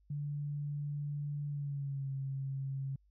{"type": "tone with pitch glide", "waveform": "sine", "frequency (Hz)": [145.5, 135.76], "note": ["D3", "C#3"], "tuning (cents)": [-16, -36], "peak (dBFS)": -35, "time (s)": [0.1, 2.96], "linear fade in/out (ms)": 5, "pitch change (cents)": -120, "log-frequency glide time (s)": [1.47, 2.11], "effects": ["added 50 Hz sine -65 dBFS peak until 3.1 s"]}